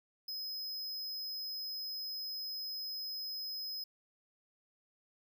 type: tone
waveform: square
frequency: 5080 Hz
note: D#8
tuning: 35 cents sharp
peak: -39 dBFS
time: 0.28-3.84 s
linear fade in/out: 5 ms
effects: none